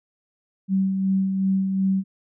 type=tone with tremolo; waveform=sine; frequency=191.9 Hz; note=G3; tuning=37 cents flat; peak=-17 dBFS; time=0.68-2.04 s; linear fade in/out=50 ms; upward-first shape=sine; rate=2.7 Hz; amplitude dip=40%; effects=none